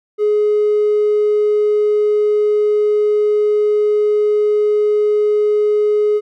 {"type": "tone", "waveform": "triangle", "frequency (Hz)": 420, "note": "G#4", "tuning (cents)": 19, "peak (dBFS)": -8, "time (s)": [0.18, 6.21], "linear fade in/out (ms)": 50, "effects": ["tanh soft clip ceiling -8 dBFS"]}